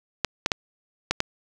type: clicks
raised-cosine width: 0.2 ms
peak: -4 dBFS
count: 5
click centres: 0.247 / 0.461 / 0.518 / 1.11 / 1.204 s
effects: none